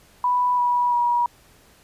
sine tone with pitch steps, 987.8 / 974.2 / 960.8 Hz, B5 / B5 / B5, 0 / -24 / -48 cents, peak -17 dBFS, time 0.24-1.26 s, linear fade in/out 2 ms, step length 340 ms, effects pink hiss -54 dBFS RMS until 1.83 s + resampled to 32000 Hz

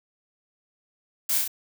blue noise with echo, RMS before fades -25 dBFS, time 1.29-1.38 s, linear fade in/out 5 ms, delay 33 ms, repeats 3, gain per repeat -2 dB, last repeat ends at 1.479 s, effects none

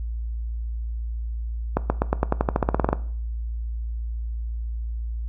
accelerating click train, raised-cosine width 1 ms, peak -5 dBFS, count 16, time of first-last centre 1.77-2.93 s, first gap 130 ms, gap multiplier 0.92, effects noise-tail reverb RT60 0.5 s tail -17 dB re dry + added 57 Hz sine -26 dBFS peak until 5.28 s

